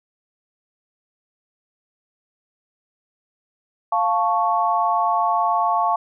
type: chord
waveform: sine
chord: F augmented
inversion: none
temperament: equal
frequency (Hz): 698.5 / 880 / 1108.7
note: F5 / A5 / C#6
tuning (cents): 0 / 0 / 0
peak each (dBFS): -21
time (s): 3.92-5.96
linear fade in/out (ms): 5
effects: none